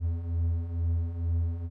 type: beating tone pair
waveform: triangle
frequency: 82.41 / 84.61 Hz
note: E2 / E2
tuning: 0 / +46 cents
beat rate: 2.2 Hz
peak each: -31 / -25 dBFS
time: 0-1.7 s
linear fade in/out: 50 ms
effects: none